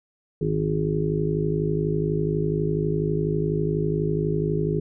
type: harmonic tone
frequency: 52.1 Hz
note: G#1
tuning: 6 cents sharp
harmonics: 1 / 2 / 3 / 5 / 6 / 7 / 8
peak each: -35 / -35 / -24 / -33 / -34 / -29 / -27 dBFS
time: 0.41-4.8 s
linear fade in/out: 5 ms
effects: none